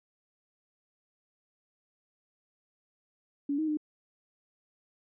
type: tone with pitch steps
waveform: sine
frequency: 284.3 / 313.6 / 303.4 Hz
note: C#4 / D#4 / D#4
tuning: +44 / +14 / -44 cents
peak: -27 dBFS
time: 3.49-3.772 s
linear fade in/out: 5 ms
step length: 94 ms
effects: none